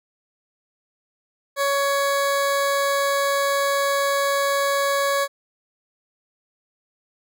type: tone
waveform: 20% pulse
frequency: 559 Hz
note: C#5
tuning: 14 cents sharp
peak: -14 dBFS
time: 1.56-5.28 s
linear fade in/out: 50 ms
effects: none